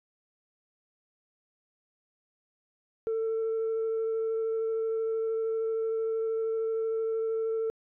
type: tone with vibrato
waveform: sine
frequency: 447.3 Hz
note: A4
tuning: 28 cents sharp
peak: -25 dBFS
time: 3.07-7.7 s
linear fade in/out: 0 ms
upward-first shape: triangle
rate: 13 Hz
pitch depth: 11 cents each way
effects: tanh soft clip ceiling -25 dBFS